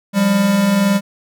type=tone pair together; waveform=square; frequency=177.9 / 199.54 Hz; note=F3 / G3; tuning=+32 / +31 cents; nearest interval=major second; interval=199 cents; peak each=-22 / -13 dBFS; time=0.13-1.01 s; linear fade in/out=50 ms; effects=none